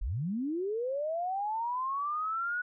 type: linear sweep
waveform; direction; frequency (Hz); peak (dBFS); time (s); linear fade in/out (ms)
sine; up; 32.7 to 1477; -30; 0.01-2.62; 10
effects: none